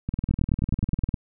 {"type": "two click trains", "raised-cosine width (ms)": 5, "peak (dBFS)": [-14, -11], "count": [21, 9], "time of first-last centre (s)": [[0.09, 1.09], [0.31, 1.142]], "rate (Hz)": [20, 9.62], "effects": []}